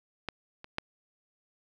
clicks, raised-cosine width 0.3 ms, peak -17 / -28 / -14 dBFS, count 3, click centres 0.287 / 0.644 / 0.784 s, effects none

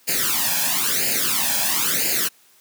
white noise with flanger, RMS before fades -21 dBFS, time 0.07-2.29 s, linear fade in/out 20 ms, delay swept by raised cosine 0.42 to 1.23 ms, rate 1 Hz, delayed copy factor +0.85, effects white hiss -55 dBFS RMS until 2.6 s + high-pass 150 Hz 12 dB/octave

